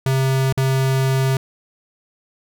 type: tone with dropouts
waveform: square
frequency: 133.1 Hz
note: C3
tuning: 30 cents sharp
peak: -16 dBFS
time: 0.06-1.37 s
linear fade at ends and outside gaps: 2 ms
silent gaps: 0.526-0.575 s
effects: none